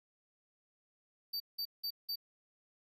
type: tone bursts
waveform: square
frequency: 4619 Hz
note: D8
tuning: 30 cents flat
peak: -36 dBFS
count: 4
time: 1.33-2.158 s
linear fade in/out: 10 ms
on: 72 ms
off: 180 ms
effects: none

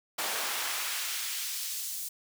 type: noise with high-pass filter sweep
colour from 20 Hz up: pink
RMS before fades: -34 dBFS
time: 0.18-2.09 s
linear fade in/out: 10 ms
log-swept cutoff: 590 to 7400 Hz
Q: 0.72
effects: none

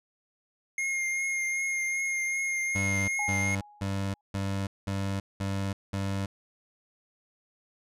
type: tone with vibrato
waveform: square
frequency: 2134 Hz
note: C7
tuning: 34 cents sharp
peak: -28 dBFS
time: 0.78-3.55 s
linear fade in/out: 2 ms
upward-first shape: triangle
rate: 2.6 Hz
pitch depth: 23 cents each way
type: tone bursts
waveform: 25% pulse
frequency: 98 Hz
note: G2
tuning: in tune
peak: -25 dBFS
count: 7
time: 2.75-6.26 s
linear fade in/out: 5 ms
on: 330 ms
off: 200 ms
type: tone with exponential decay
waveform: sine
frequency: 830.6 Hz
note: G#5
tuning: in tune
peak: -31 dBFS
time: 3.19-4.21 s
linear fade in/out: 2 ms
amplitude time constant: 220 ms
effects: low-pass 10000 Hz 12 dB/octave

